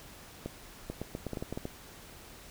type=clicks; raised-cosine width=2 ms; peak=-22 dBFS; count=11; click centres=0.46 / 0.9 / 1.016 / 1.151 / 1.267 / 1.333 / 1.372 / 1.425 / 1.526 / 1.575 / 1.654 s; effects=pink hiss -51 dBFS RMS until 2.5 s